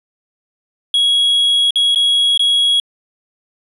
triangle tone with dropouts, 3322 Hz, G#7, in tune, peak -9 dBFS, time 0.94-2.8 s, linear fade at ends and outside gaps 2 ms, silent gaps 1.707-1.757 / 1.948-1.958 / 2.376-2.394 s, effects resampled to 24000 Hz

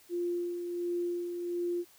sine tone with tremolo, 349.2 Hz, F4, in tune, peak -29 dBFS, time 0.09-1.85 s, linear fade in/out 50 ms, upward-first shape sine, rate 1.4 Hz, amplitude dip 45%, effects white hiss -60 dBFS RMS until 1.98 s

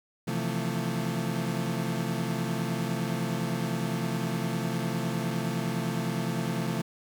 35% pulse chord, F major seventh, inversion second, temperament equal with one note detuned, 130.81 / 164.81 / 174.61 / 222.3 Hz, C3 / E3 / F3 / A3, 0 / 0 / 0 / +18 cents, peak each -32 dBFS, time 0.27-6.82 s, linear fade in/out 10 ms, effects 10-bit

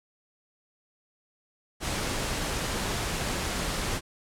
pink noise, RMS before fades -30 dBFS, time 1.8-4.01 s, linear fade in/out 50 ms, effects low-pass 10000 Hz 12 dB/octave

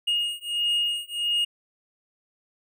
triangle beating tone pair, 2857 / 2858.5 Hz, F7 / F7, +39 / +40 cents, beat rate 1.5 Hz, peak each -25 dBFS, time 0.07-1.45 s, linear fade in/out 10 ms, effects none

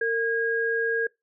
sine tone pair together, 457.3 / 1634 Hz, A#4 / G#6, -33 / -29 cents, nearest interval octave + minor seventh, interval 2204 cents, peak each -25 dBFS, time 0.01-1.07 s, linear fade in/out 5 ms, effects noise-tail reverb RT60 0.2 s tail -24 dB re dry

